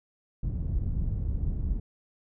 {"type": "low-pass noise", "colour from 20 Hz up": "pink", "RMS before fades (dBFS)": -29, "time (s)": [0.43, 1.8], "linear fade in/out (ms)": 5, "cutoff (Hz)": 120, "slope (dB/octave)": 12, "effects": []}